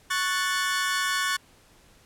sawtooth chord, F# minor, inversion second, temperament equal, 1108.7 / 1480 / 1760 Hz, C#6 / F#6 / A6, 0 / 0 / 0 cents, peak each -25 dBFS, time 0.1-1.37 s, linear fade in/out 10 ms, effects pink hiss -57 dBFS RMS until 2.05 s + low-pass 12000 Hz 12 dB/octave

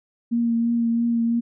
sine tone with vibrato, 233.1 Hz, A#3, in tune, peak -18 dBFS, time 0.31-1.41 s, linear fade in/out 20 ms, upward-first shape triangle, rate 3 Hz, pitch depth 21 cents each way, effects none

